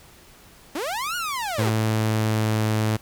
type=linear two-way sweep; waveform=sawtooth; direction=up then down; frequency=257.3 to 1465 to 336.2 Hz; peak=-22 dBFS; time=0.75-1.7 s; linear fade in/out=5 ms; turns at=1.16 s
type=tone with pitch glide; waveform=sawtooth; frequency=110 to 108.86 Hz; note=A2 to A2; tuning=0 to -18 cents; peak=-16 dBFS; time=1.58-2.97 s; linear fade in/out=10 ms; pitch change=-18 cents; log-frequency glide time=1.77-2.59 s
effects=pink hiss -50 dBFS RMS until 3.01 s